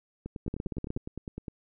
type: two click trains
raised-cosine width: 3 ms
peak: -20 / -24 dBFS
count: 9 / 13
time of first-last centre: 0.48-0.965 / 0.26-1.482 s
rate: 16.5 / 9.82 Hz
effects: none